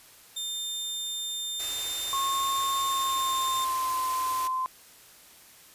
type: tone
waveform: sawtooth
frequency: 3600 Hz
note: A7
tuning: 39 cents sharp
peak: -28 dBFS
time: 0.36-3.65 s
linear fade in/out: 10 ms
type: band-stop noise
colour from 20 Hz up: white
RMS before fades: -37 dBFS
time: 1.59-4.48 s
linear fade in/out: 10 ms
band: 130 to 260 Hz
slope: 96 dB/octave
type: tone with pitch glide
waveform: sine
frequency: 1087 to 1033.1 Hz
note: C#6 to C6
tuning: -34 to -22 cents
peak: -26 dBFS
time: 2.13-4.66 s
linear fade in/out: 0 ms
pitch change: -88 cents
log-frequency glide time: 2.83-3.94 s
effects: white hiss -53 dBFS RMS until 5.74 s + resampled to 32000 Hz